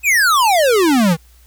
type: exponential sweep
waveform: square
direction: down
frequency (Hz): 2609 to 154.1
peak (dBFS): -11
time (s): 0.03-1.17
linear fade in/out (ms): 50
effects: added 60 Hz sine -45 dBFS peak until 1.46 s + white hiss -53 dBFS RMS until 1.46 s